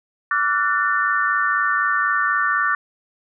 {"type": "tone cluster", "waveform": "sine", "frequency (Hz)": [1158, 1374, 1478, 1793], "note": ["D6", "F6", "F#6", "A6"], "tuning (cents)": [-25, -29, -2, 32], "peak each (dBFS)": [-21, -25, -22, -22], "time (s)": [0.31, 2.75], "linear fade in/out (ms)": 2, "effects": []}